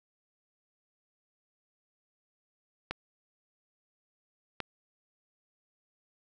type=clicks; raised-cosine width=0.3 ms; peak=-17 dBFS; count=2; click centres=2.91 / 4.603 s; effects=none